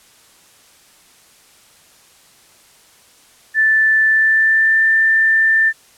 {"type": "tone with pitch glide", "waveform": "sine", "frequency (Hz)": [1760, 1782.5], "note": ["A6", "A6"], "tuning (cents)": [0, 22], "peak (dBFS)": -10, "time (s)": [3.54, 5.73], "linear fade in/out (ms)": 50, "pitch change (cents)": 22, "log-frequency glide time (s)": [4.07, 4.84], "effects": ["white hiss -49 dBFS RMS until 5.97 s", "low-pass 11000 Hz 12 dB/octave"]}